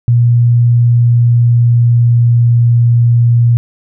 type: tone with pitch glide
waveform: sine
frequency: 119.5 to 118.61 Hz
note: A#2 to A#2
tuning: +43 to +30 cents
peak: -5 dBFS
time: 0.08-3.57 s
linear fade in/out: 0 ms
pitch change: -13 cents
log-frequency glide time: 0.61-2.63 s
effects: none